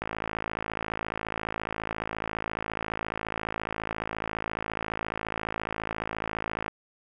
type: click train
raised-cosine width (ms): 0.5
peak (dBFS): -15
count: 364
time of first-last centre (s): 0.02-6.681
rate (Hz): 54.5
effects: none